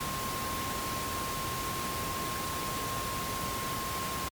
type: tone in noise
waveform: sine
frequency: 1065 Hz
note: C6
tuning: 30 cents sharp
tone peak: -36 dBFS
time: 0-4.29 s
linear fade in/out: 10 ms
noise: pink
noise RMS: -35 dBFS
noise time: 0-4.29 s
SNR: -4 dB
effects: high-pass 60 Hz 12 dB/octave + MP3 96 kbps